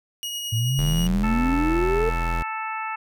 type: tone with tremolo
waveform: sawtooth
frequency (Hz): 2889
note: F#7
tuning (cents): -42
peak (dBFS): -24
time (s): 0.23-1.07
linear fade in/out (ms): 0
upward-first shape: sine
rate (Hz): 9.4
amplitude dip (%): 25
type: exponential sweep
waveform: sine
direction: up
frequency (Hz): 109.1 to 460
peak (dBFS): -20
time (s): 0.52-2.1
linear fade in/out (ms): 10
type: tone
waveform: square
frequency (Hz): 42.03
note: E1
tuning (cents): +34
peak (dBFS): -24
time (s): 0.78-2.43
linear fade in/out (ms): 10
type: harmonic tone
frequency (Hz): 440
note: A4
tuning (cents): 0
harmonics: 2 / 3 / 4 / 5 / 6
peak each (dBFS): -30 / -31 / -37 / -37 / -36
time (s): 1.23-2.96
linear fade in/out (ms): 10
effects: none